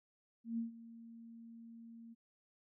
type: tone with ADSR envelope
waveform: sine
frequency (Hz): 230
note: A#3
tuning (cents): -23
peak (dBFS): -34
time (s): 0.44-2.15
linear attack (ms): 140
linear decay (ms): 130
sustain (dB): -17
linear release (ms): 26
effects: none